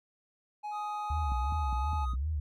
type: tone with pitch glide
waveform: triangle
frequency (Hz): 839 to 851.7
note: G#5 to G#5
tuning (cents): +17 to +43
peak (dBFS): -33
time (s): 0.63-2.06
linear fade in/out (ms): 20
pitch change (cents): +26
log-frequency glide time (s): 1.05-1.91
type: tone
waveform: triangle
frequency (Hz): 1248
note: D#6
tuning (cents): +5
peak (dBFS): -36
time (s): 0.71-2.16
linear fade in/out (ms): 50
type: tone with vibrato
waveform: sine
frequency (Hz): 69.6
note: C#2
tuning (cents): +8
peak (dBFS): -29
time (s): 1.1-2.4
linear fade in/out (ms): 5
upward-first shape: sine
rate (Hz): 2.7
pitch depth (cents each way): 220
type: click train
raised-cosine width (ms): 5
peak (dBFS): -29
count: 5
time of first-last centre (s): 1.32-2.136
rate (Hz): 4.9
effects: none